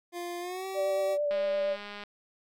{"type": "tone with pitch glide", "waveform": "25% pulse", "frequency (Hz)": [349.2, 383], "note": ["F4", "G4"], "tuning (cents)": [0, -40], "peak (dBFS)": -31, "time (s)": [0.12, 1.18], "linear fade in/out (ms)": 50, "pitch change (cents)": 160, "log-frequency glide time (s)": [0.4, 0.66]}
{"type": "tone with vibrato", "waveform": "sine", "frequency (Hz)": 586, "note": "D5", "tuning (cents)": -4, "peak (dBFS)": -26, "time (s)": [0.74, 1.77], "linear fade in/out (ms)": 50, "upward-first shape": "sine", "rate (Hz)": 8.8, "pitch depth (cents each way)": 18}
{"type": "click train", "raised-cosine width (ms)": 0.3, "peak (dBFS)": -26, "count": 150, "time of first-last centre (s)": [1.31, 2.037], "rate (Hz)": 205}
{"effects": []}